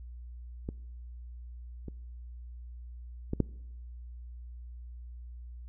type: clicks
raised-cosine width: 3 ms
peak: -22 / -27 / -18 / -12 dBFS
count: 4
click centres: 0.689 / 1.883 / 3.334 / 3.403 s
effects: noise-tail reverb RT60 0.9 s tail -24 dB re dry + added 60 Hz sine -42 dBFS peak until 5.68 s